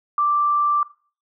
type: tone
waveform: sine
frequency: 1174.7 Hz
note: D6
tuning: in tune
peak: -16 dBFS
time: 0.18-0.83 s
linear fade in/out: 2 ms
effects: noise-tail reverb RT60 0.4 s tail -19 dB re dry